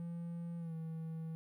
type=tone with pitch glide; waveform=triangle; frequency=170 to 161.76 Hz; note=F3 to E3; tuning=-46 to -32 cents; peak=-38 dBFS; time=0-1.35 s; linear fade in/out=0 ms; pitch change=-86 cents; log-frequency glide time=0.58-0.74 s; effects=13-bit